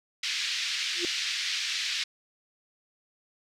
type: band-pass noise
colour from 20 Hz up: white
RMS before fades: -31 dBFS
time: 0.23-2.04 s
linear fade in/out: 5 ms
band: 1900 to 5000 Hz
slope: 24 dB/octave
type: tone with exponential growth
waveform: sine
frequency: 348.5 Hz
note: F4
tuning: 4 cents flat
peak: -25 dBFS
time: 0.93-1.05 s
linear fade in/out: 1 ms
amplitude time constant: 24 ms
effects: none